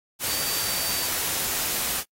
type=tone in noise; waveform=sine; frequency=4600 Hz; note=D8; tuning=37 cents flat; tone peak=-32 dBFS; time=0.26-1.1 s; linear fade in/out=50 ms; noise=white; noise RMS=-27 dBFS; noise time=0.19-2.04 s; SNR=-8 dB; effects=noise-tail reverb RT60 0.1 s tail -26 dB re dry + AAC 48 kbps